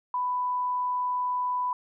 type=tone; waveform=sine; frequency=994 Hz; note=B5; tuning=11 cents sharp; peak=-25 dBFS; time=0.14-1.73 s; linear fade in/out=2 ms; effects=none